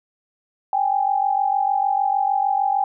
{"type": "tone pair together", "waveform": "sine", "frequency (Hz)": [784, 830.6], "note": ["G5", "G#5"], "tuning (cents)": [0, 0], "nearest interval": "minor second", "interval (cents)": 100, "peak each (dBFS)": [-19, -21], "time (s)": [0.73, 2.84], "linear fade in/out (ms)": 2, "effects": []}